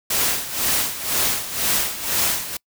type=noise with tremolo; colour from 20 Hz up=white; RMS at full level=-19 dBFS; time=0.1-2.57 s; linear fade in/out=5 ms; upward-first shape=sine; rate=2 Hz; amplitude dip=75%; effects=noise-tail reverb RT60 0.1 s tail -26 dB re dry